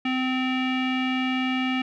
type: tone with low-pass filter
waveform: square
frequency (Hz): 258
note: C4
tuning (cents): -24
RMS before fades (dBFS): -25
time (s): 0.05-1.82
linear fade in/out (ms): 5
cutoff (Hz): 2600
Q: 5.6
effects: none